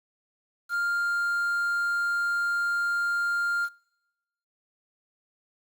triangle tone with quantisation, 1400 Hz, F6, 4 cents sharp, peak -23 dBFS, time 0.69-3.69 s, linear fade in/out 50 ms, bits 8, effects noise-tail reverb RT60 1.0 s tail -24 dB re dry + Opus 48 kbps

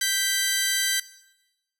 10% pulse tone pair together, 1568 / 1975.5 Hz, G6 / B6, 0 / 0 cents, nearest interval major third, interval 400 cents, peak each -16 dBFS, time 0.01-1 s, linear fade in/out 5 ms, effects noise-tail reverb RT60 1.0 s tail -19 dB re dry

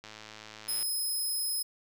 click train, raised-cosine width 0.2 ms, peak -28 dBFS, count 86, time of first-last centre 0.04-0.827 s, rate 108 Hz
5% pulse tone, 5110 Hz, D#8, 45 cents sharp, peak -24 dBFS, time 0.68-1.63 s, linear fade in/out 10 ms
effects none

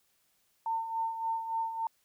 sine tone with tremolo, 904 Hz, A5, 47 cents sharp, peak -28 dBFS, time 0.66-1.87 s, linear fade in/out 2 ms, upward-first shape sine, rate 3.5 Hz, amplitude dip 60%, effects white hiss -72 dBFS RMS until 2.04 s

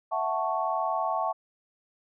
sine chord, F# minor seventh, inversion third, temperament equal, 659.3 / 740 / 880 / 1108.7 Hz, E5 / F#5 / A5 / C#6, 0 / 0 / 0 / 0 cents, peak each -31 dBFS, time 0.11-1.33 s, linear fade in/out 20 ms, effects none

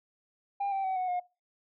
sine tone with pitch steps, 800 / 778.6 / 757.7 / 737.4 / 717.7 Hz, G5 / G5 / F#5 / F#5 / F5, +35 / -12 / +41 / -6 / +47 cents, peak -26 dBFS, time 0.6-1.2 s, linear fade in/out 10 ms, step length 120 ms, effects noise-tail reverb RT60 0.3 s tail -25 dB re dry + tanh soft clip ceiling -27 dBFS

